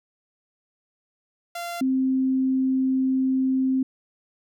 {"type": "tone pair in turn", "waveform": ["sawtooth", "sine"], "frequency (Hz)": [690, 262.3], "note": ["F5", "C4"], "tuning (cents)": [-21, 4], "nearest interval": "octave + perfect fourth", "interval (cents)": 1675, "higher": "first", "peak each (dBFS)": [-26, -19], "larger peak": "second", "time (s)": [[1.55, 1.81], [1.81, 3.83]], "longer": "second", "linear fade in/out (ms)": 5, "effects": []}